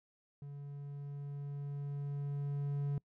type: tone with level ramp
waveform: triangle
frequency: 142.4 Hz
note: C#3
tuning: 47 cents sharp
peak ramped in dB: -42 to -30 dBFS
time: 0.42-2.98 s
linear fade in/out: 2 ms
effects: noise-tail reverb RT60 0.1 s tail -25 dB re dry